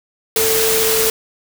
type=tone in noise; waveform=sine; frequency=444.7 Hz; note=A4; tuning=18 cents sharp; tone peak=-17 dBFS; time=0.36-1.1 s; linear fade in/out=2 ms; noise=white; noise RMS=-17 dBFS; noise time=0.36-1.1 s; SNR=-3 dB; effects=none